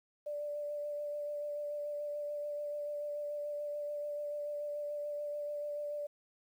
sine tone with vibrato, 587.3 Hz, D5, in tune, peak -36 dBFS, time 0.26-6.07 s, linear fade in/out 10 ms, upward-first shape sine, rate 6.9 Hz, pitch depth 13 cents each way, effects 11-bit

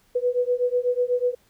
sine beating tone pair, 489.2 / 497.3 Hz, B4 / B4, -16 / +12 cents, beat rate 8.1 Hz, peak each -23 dBFS, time 0.15-1.35 s, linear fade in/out 10 ms, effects pink hiss -62 dBFS RMS until 1.49 s

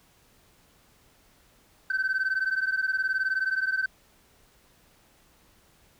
sine beating tone pair, 1530 / 1549 Hz, G6 / G6, -42 / -21 cents, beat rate 19 Hz, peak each -25 / -26 dBFS, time 1.9-3.86 s, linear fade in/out 5 ms, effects tanh soft clip ceiling -21 dBFS + pink hiss -61 dBFS RMS until 5.99 s

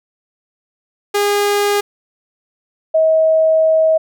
sawtooth / sine tone pair in turn, 408.6 / 638.1 Hz, G#4 / D#5, -28 / +44 cents, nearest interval minor sixth, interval 772 cents, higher second, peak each -9 dBFS, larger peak neither, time 1.14-1.81 / 2.94-3.98 s, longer second, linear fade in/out 10 ms, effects none

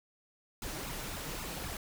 pink noise with flanger, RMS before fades -40 dBFS, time 0.62-1.77 s, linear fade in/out 2 ms, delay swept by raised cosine 0.76 to 6.66 ms, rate 3.8 Hz, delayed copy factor +0.9, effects none

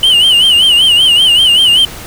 triangle tone with vibrato, 2978 Hz, F#7, 11 cents sharp, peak -3 dBFS, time 0.03-1.85 s, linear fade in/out 2 ms, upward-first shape sine, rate 5.2 Hz, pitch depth 110 cents each way, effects pink hiss -28 dBFS RMS until 2.06 s

